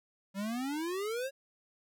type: exponential sweep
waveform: square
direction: up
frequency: 190 to 557 Hz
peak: -34 dBFS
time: 0.34-1.31 s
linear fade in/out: 50 ms
effects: none